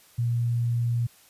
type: tone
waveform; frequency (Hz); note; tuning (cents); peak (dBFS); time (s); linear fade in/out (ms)
sine; 118.7; A#2; +32; -22; 0.18-1.07; 10
effects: white hiss -56 dBFS RMS until 1.29 s + resampled to 32000 Hz